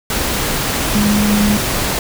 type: tone in noise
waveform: sine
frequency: 207.7 Hz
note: G#3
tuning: in tune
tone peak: -12 dBFS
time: 0.95-1.57 s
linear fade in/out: 2 ms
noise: pink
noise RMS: -18 dBFS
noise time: 0.1-1.99 s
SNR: +3 dB
effects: none